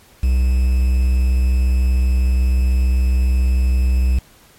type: tone with quantisation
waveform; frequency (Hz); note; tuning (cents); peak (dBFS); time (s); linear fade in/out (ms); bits
triangle; 63.4; B1; +46; -10; 0.23-4.19; 5; 6
effects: pink hiss -49 dBFS RMS until 4.58 s + MP3 64 kbps